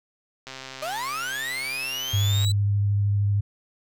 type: click train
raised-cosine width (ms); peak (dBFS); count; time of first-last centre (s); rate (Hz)
0.2; -20; 262; 0.47-2.447; 132
type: linear sweep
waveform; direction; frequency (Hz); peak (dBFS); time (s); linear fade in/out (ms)
35% pulse; up; 588 to 4000; -26; 0.82-2.52; 5
type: tone with vibrato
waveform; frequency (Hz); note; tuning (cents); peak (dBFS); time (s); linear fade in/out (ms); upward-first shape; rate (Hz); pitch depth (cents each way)
sine; 101.4; G#2; -41; -19; 2.13-3.41; 10; sine; 13; 13
effects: none